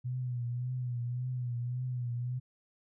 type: tone with vibrato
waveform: sine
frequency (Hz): 123.47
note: B2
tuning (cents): 0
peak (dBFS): -32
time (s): 0.04-2.4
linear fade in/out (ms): 20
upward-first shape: triangle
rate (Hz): 1.8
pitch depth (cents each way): 63
effects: none